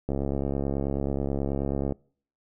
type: click train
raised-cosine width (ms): 2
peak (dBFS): -15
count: 128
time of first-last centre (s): 0.09-1.923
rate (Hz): 69.3
effects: noise-tail reverb RT60 0.5 s tail -25 dB re dry